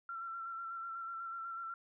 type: tone with vibrato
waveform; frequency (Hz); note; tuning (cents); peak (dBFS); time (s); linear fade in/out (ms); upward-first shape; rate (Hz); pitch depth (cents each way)
sine; 1355; E6; +47; -40; 0.09-1.74; 2; square; 8.1; 24
effects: none